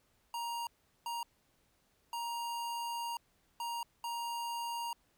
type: tone bursts at uneven times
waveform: square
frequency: 939 Hz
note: A#5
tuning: 12 cents sharp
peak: -37 dBFS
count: 5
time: 0.34-0.67 / 1.06-1.23 / 2.13-3.17 / 3.6-3.83 / 4.04-4.93 s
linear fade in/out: 2 ms
effects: pink hiss -73 dBFS RMS until 5.17 s